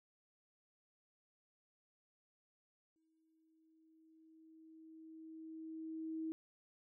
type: tone with exponential growth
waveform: sine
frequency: 320 Hz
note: D#4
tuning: 49 cents sharp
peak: -38 dBFS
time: 2.96-6.32 s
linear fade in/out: 0 ms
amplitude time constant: 730 ms
effects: none